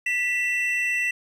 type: tone pair together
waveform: triangle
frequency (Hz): 1967.3 / 2688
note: B6 / E7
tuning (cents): -7 / +33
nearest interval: perfect fourth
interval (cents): 540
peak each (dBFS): -23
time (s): 0.06-1.11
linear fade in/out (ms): 5
effects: none